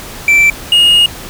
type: tone pair in turn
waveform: triangle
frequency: 2335 / 2861 Hz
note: D7 / F7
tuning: -11 / +41 cents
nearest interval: major third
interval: 352 cents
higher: second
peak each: -3 dBFS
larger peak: neither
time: 0.28-0.5 / 0.72-1.06 s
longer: second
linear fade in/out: 2 ms
effects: pink hiss -28 dBFS RMS until 1.29 s